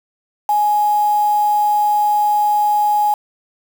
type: tone with quantisation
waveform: sine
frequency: 835 Hz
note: G#5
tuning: 9 cents sharp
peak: -12 dBFS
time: 0.49-3.14 s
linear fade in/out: 2 ms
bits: 5
effects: none